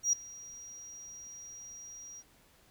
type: tone with ADSR envelope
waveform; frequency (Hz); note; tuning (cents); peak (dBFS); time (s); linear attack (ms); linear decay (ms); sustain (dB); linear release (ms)
triangle; 5730; F8; +44; -20; 0.03-2.23; 100; 3; -24; 40
effects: tanh soft clip ceiling -21 dBFS + pink hiss -64 dBFS RMS until 2.7 s